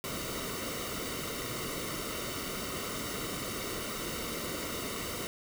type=noise with comb filter; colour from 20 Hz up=pink; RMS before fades=-37 dBFS; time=0.04-5.27 s; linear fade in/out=0 ms; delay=1.2 ms; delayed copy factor=-0.7; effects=none